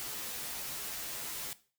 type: noise with comb filter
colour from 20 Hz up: white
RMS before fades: -40 dBFS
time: 0-1.53 s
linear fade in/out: 0 ms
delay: 11 ms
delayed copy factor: -1
effects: noise-tail reverb RT60 0.4 s tail -17 dB re dry